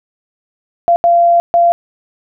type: tone bursts at uneven times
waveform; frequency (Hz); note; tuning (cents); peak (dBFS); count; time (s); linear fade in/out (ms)
sine; 688; F5; -26; -6; 3; 0.88-0.96 / 1.04-1.4 / 1.54-1.72; 0
effects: none